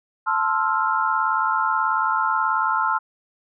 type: chord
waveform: sine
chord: F major seventh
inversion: first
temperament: equal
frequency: 880 / 1046.5 / 1318.5 / 1396.9 Hz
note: A5 / C6 / E6 / F6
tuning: 0 / 0 / 0 / 0 cents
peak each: -24 dBFS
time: 0.26-2.99 s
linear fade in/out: 20 ms
effects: none